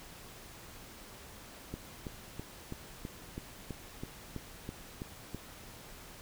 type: click train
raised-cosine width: 3 ms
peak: -26 dBFS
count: 12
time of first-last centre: 1.74-5.347 s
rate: 3.05 Hz
effects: pink hiss -51 dBFS RMS until 6.21 s